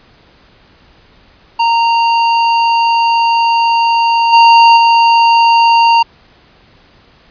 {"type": "tone with level steps", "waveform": "square", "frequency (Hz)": 926, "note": "A#5", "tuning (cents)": -12, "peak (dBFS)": [-9, -3, -6], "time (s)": [1.59, 6.03], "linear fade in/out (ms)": 10, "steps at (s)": [4.32, 4.76], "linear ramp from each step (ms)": 20, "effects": ["pink hiss -46 dBFS RMS until 7.3 s", "resampled to 11025 Hz"]}